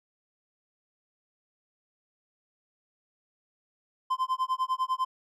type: tone with tremolo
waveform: triangle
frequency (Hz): 1035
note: C6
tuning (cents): -19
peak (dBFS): -21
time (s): 4.1-5.05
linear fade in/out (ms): 10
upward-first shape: sine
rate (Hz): 10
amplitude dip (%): 100
effects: none